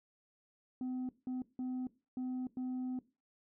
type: tone bursts at uneven times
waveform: sine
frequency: 254.5 Hz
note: C4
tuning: 48 cents flat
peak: -33 dBFS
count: 5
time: 0.81-1.09 / 1.27-1.42 / 1.59-1.87 / 2.17-2.47 / 2.57-2.99 s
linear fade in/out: 2 ms
effects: noise-tail reverb RT60 0.3 s tail -19 dB re dry + tanh soft clip ceiling -35 dBFS